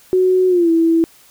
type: tone with pitch glide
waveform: sine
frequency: 370 to 329.6 Hz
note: F#4 to E4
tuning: 0 to 0 cents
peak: -10 dBFS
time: 0.13-1.04 s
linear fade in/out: 0 ms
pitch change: -200 cents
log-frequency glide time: 0.48-0.7 s
effects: white hiss -48 dBFS RMS until 1.3 s